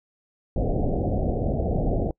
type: low-pass noise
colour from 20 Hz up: pink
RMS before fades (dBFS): -24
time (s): 0.56-2.11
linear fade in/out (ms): 2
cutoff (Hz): 750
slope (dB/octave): 96
effects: noise-tail reverb RT60 0.1 s tail -26 dB re dry